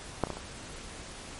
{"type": "clicks", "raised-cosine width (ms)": 1, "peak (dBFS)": [-11, -24, -20, -29, -24], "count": 5, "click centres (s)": [0.237, 0.271, 0.303, 0.333, 0.37], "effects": ["pink hiss -44 dBFS RMS until 1.39 s", "MP3 48 kbps"]}